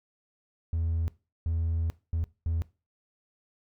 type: tone bursts at uneven times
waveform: triangle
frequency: 82.4 Hz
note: E2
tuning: in tune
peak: -23 dBFS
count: 4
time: 0.73-1.08 / 1.46-1.9 / 2.13-2.24 / 2.46-2.62 s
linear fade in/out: 0 ms
effects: noise-tail reverb RT60 0.3 s tail -21 dB re dry + tanh soft clip ceiling -20 dBFS